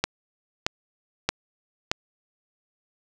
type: click train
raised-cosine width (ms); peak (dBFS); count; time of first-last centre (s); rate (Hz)
0.2; -4; 4; 0.04-1.915; 1.6
effects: none